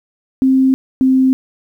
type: tone pair in turn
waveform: sine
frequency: 263.6 / 261.6 Hz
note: C4 / C4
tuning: +13 / 0 cents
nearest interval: unison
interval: 13 cents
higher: first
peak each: -8 dBFS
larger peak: neither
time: 0.42-0.74 / 1.01-1.33 s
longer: neither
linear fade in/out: 0 ms
effects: 8-bit